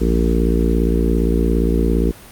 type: harmonic tone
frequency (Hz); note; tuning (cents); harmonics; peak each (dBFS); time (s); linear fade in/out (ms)
57.4; A#1; -26; 1 / 3 / 4 / 5 / 6 / 7 / 8; -16 / -21 / -22 / -23 / -24 / -24 / -25; 0-2.12; 20
effects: pink hiss -40 dBFS RMS until 2.31 s + Opus 48 kbps